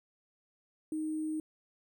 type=tone with sample-and-hold; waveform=sine; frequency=311.1 Hz; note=D#4; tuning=in tune; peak=-32 dBFS; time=0.92-1.4 s; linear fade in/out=2 ms; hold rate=8820 Hz; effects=none